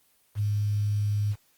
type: tone with quantisation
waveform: sine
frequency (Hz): 103.83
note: G#2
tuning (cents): 0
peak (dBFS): -23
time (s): 0.35-1.36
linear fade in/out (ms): 50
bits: 8
effects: white hiss -65 dBFS RMS until 1.57 s + Opus 24 kbps